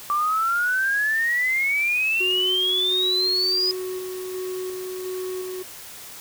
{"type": "exponential sweep", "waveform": "sine", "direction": "up", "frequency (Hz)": [1164, 5010], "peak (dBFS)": -19, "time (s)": [0.1, 3.71], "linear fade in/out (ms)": 0}
{"type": "tone with tremolo", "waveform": "triangle", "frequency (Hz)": 370, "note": "F#4", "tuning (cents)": 0, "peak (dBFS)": -25, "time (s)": [2.2, 5.63], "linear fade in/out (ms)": 10, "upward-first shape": "square", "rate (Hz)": 1.4, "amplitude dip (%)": 25}
{"effects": ["white hiss -40 dBFS RMS until 6.2 s"]}